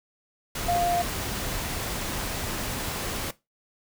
sine tone in noise, 698.5 Hz, F5, in tune, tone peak -22 dBFS, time 0.68-1.02 s, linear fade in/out 5 ms, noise pink, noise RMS -31 dBFS, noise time 0.55-3.31 s, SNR +6 dB, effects noise-tail reverb RT60 0.2 s tail -17 dB re dry

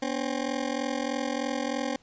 20% pulse ring-modulated tone, 266.3 Hz, C4, 31 cents sharp, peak -20 dBFS, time 0.02-1.96 s, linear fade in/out 2 ms, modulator 21.6 Hz, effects pink hiss -61 dBFS RMS until 2.02 s + resampled to 16000 Hz

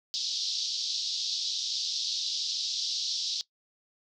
white band-pass noise, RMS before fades -32 dBFS, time 0.14-3.41 s, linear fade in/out 0 ms, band 3500 to 5500 Hz, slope 48 dB/octave, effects noise-tail reverb RT60 0.1 s tail -18 dB re dry

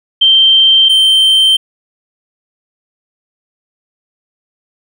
sine / triangle tone pair in turn, 3136 / 3122 Hz, G7 / G7, 0 / -8 cents, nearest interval unison, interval 8 cents, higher first, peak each -4 dBFS, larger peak neither, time 0.21-0.89 / 0.89-1.57 s, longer neither, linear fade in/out 10 ms, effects none

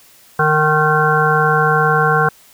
harmonic tone, 153.7 Hz, D#3, 21 cents flat, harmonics 1 / 3 / 5 / 7 / 9 / 10, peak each -18 / -18 / -18 / -18 / -18 / -18 dBFS, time 0.39-2.29 s, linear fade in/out 5 ms, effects white hiss -47 dBFS RMS until 2.53 s

